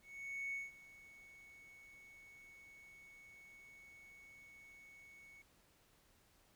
triangle tone with ADSR envelope, 2217 Hz, C#7, in tune, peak -36 dBFS, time 0.02-5.42 s, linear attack 510 ms, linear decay 180 ms, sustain -20 dB, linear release 4 ms, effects tanh soft clip ceiling -36 dBFS + pink hiss -71 dBFS RMS until 6.55 s

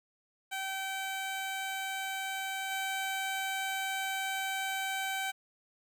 15% pulse tone with level steps, 771 Hz, G5, 29 cents flat, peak -28 / -26 dBFS, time 0.51-5.32 s, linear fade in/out 20 ms, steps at 2.7 s, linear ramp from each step 20 ms, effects 11-bit

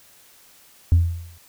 sine tone with exponential decay, 84.9 Hz, F2, 48 cents flat, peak -7 dBFS, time 0.92-1.38 s, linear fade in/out 0 ms, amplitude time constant 99 ms, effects tanh soft clip ceiling -9 dBFS + white hiss -52 dBFS RMS until 1.48 s

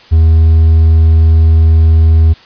triangle tone with hard clipping, 80.6 Hz, E2, 38 cents flat, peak -4 dBFS, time 0.11-2.34 s, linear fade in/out 20 ms, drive 5 dB, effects white hiss -39 dBFS RMS until 2.45 s + resampled to 11025 Hz

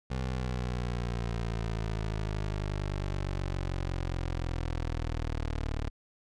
20% pulse exponential sweep, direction down, 64.9 to 37.01 Hz, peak -26 dBFS, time 0.1-5.9 s, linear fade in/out 10 ms, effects low-pass 6000 Hz 12 dB/octave

